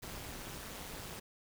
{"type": "noise with amplitude modulation", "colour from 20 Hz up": "pink", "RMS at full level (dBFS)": -42, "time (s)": [0.02, 1.2], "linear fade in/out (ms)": 10, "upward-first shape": "sine", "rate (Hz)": 207, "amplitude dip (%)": 80, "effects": []}